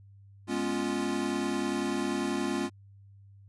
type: chord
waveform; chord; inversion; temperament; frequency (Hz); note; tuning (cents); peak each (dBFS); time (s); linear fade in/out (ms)
square; C# dominant seventh; second; equal; 207.7 / 246.9 / 277.2 / 349.2; G#3 / B3 / C#4 / E#4; 0 / 0 / 0 / 0; -36 / -36 / -34 / -34; 0.47-2.7; 50
effects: added 99 Hz sine -51 dBFS peak until 3.48 s + resampled to 24000 Hz